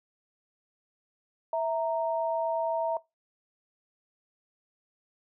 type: tone pair together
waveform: sine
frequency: 656 / 927.7 Hz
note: E5 / A#5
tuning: -9 / -9 cents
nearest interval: tritone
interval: 600 cents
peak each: -27 / -31 dBFS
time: 1.53-2.97 s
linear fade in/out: 2 ms
effects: noise-tail reverb RT60 0.2 s tail -20 dB re dry